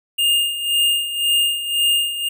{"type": "tone with tremolo", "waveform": "square", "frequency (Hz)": 2824, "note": "F7", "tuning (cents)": 19, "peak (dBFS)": -14, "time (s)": [0.18, 2.29], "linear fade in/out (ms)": 10, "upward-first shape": "sine", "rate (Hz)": 1.9, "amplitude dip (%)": 70, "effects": []}